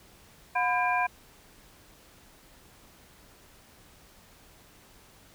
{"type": "tone cluster", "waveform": "sine", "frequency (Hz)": [722, 1002, 1609, 2392], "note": ["F#5", "B5", "G6", "D7"], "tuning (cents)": [-43, 25, 45, 31], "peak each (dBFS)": [-28, -28, -31, -31], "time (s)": [0.55, 1.07], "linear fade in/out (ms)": 10, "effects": ["pink hiss -56 dBFS RMS until 5.34 s"]}